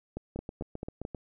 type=two click trains; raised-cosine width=2 ms; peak=-24 / -22 dBFS; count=7 / 5; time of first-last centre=0.36-1.147 / 0.17-1.051 s; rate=7.62 / 4.54 Hz; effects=none